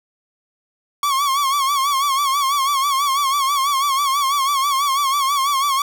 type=tone with vibrato; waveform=45% pulse; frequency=1110 Hz; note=C#6; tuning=2 cents sharp; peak=-16 dBFS; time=1.03-5.82 s; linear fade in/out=2 ms; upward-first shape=sine; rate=6.1 Hz; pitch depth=85 cents each way; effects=none